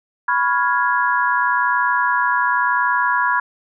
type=chord; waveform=sine; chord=C# dominant seventh; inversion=third; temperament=equal with one note detuned; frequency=987.8 / 1108.7 / 1409.9 / 1661.2 Hz; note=B5 / C#6 / E#6 / G#6; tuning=0 / 0 / +16 / 0 cents; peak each=-18 / -24 / -22 / -20 dBFS; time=0.28-3.4 s; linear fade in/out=5 ms; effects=none